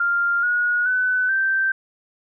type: tone with pitch steps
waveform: sine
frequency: 1396.9 / 1449.5 / 1504.1 / 1560.7 Hz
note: F6 / F#6 / F#6 / G6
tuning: 0 / -36 / +28 / -8 cents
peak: -17 dBFS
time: 0-1.72 s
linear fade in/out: 5 ms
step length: 430 ms
effects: none